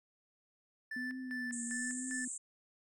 triangle tone with tremolo, 1760 Hz, A6, in tune, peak -37 dBFS, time 0.91-2.25 s, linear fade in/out 5 ms, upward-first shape square, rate 2.5 Hz, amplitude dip 80%
sine tone with vibrato, 246.9 Hz, B3, in tune, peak -40 dBFS, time 0.96-2.28 s, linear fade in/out 5 ms, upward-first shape triangle, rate 1.1 Hz, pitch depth 91 cents each way
white band-pass noise, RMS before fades -43 dBFS, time 1.52-2.38 s, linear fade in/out 10 ms, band 7100 to 8700 Hz, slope 96 dB/octave
effects none

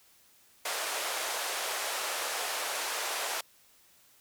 pink band-pass noise, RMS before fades -34 dBFS, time 0.65-3.41 s, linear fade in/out 5 ms, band 520 to 13000 Hz, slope 24 dB/octave, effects white hiss -62 dBFS RMS until 4.2 s

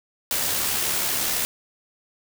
white noise with amplitude modulation, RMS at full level -23 dBFS, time 0.31-1.45 s, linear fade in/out 0 ms, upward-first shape sine, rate 72.2 Hz, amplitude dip 30%, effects none

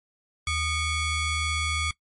25% pulse ring-modulated tone, 1149 Hz, D6, 38 cents flat, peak -18 dBFS, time 0.47-1.91 s, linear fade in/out 2 ms, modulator 1070 Hz, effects noise-tail reverb RT60 0.1 s tail -22 dB re dry + MP3 48 kbps

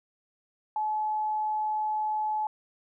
sine tone, 857 Hz, A5, 46 cents flat, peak -26 dBFS, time 0.76-2.47 s, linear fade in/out 2 ms, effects none

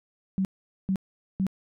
sine tone bursts, 190.8 Hz, G3, 47 cents flat, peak -22 dBFS, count 3, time 0.38-1.467 s, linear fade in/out 0 ms, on 69 ms, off 440 ms, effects none

